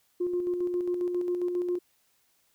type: tone with tremolo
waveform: sine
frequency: 355 Hz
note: F4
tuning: 28 cents sharp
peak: -24 dBFS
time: 0.2-1.79 s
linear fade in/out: 10 ms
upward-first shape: square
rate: 7.4 Hz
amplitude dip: 40%
effects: tanh soft clip ceiling -20 dBFS + white hiss -69 dBFS RMS until 2.54 s